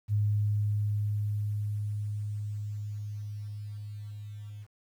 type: tone with level ramp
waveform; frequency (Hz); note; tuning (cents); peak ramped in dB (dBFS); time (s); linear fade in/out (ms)
sine; 104.3; G#2; +8; -23 to -40; 0.08-4.67; 50
effects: 10-bit